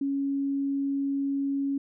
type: tone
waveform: sine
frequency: 277.2 Hz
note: C#4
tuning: in tune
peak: -25 dBFS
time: 0.01-1.78 s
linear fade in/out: 5 ms
effects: none